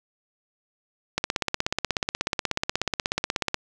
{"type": "click train", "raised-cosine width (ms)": 0.2, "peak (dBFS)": -6, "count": 40, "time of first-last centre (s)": [1.18, 3.544], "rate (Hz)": 16.5, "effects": []}